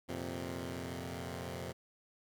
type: chord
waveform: 10% pulse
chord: F suspended fourth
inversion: none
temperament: equal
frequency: 87.31 / 116.54 / 130.81 Hz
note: F2 / Bb2 / C3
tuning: 0 / 0 / 0 cents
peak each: -34 / -38 / -36 dBFS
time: 0.08-1.73 s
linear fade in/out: 20 ms
effects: none